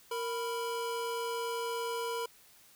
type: tone pair together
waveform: square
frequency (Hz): 464.3 / 987.8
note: A#4 / B5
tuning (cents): -7 / 0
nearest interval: octave + minor second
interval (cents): 1307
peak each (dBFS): -36 / -38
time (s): 0.11-2.26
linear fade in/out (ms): 5
effects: white hiss -60 dBFS RMS until 2.75 s